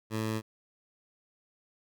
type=tone; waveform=15% pulse; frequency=110 Hz; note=A2; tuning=in tune; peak=-24 dBFS; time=0.1-0.42 s; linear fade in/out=50 ms; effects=none